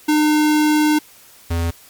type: tone pair in turn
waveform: square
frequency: 303.2 / 84.2 Hz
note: D#4 / E2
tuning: -45 / +37 cents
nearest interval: octave + minor seventh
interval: 2218 cents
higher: first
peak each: -13 / -18 dBFS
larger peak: first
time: 0.08-0.99 / 1.5-1.71 s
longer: first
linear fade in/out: 10 ms
effects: white hiss -46 dBFS RMS until 1.89 s + MP3 96 kbps